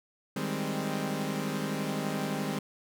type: chord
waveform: sawtooth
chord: Ab major seventh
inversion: second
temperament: equal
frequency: 155.56 / 196 / 207.7 / 261.6 Hz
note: Eb3 / G3 / Ab3 / C4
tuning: 0 / 0 / 0 / 0 cents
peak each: -32 dBFS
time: 0.36-2.59 s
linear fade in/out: 5 ms
effects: none